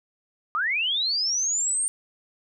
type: linear sweep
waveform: sine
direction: up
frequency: 1169 to 8870 Hz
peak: -22 dBFS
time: 0.55-1.88 s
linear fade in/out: 0 ms
effects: none